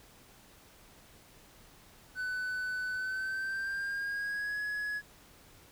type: tone with pitch glide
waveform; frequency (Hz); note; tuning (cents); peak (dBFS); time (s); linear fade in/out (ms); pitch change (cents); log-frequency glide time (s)
triangle; 1500 to 1683.7; F#6 to G#6; +23 to +23; -31; 2.15-5.02; 50; +200; 2.89-4.61
effects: pink hiss -58 dBFS RMS until 5.71 s